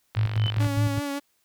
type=click train; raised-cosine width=0.3 ms; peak=-18 dBFS; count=25; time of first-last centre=0.15-0.646 s; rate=48.4 Hz
type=tone with tremolo; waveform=sine; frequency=108.6 Hz; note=A2; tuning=22 cents flat; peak=-19 dBFS; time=0.16-1 s; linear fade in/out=20 ms; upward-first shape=square; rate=4.9 Hz; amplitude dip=60%
type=tone with exponential growth; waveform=sine; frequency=3031 Hz; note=F#7; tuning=41 cents sharp; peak=-24 dBFS; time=0.29-0.5 s; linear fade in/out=0 ms; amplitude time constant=44 ms
type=tone with vibrato; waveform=sawtooth; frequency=283.9 Hz; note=C#4; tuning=41 cents sharp; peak=-24 dBFS; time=0.59-1.2 s; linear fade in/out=20 ms; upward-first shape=triangle; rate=5.2 Hz; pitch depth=35 cents each way
effects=white hiss -69 dBFS RMS until 1.44 s